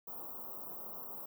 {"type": "band-stop noise", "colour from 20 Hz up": "white", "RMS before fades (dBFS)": -45, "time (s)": [0.07, 1.26], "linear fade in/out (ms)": 5, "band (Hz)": [1200, 14000], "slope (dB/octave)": 48, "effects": ["high-pass 150 Hz 12 dB/octave"]}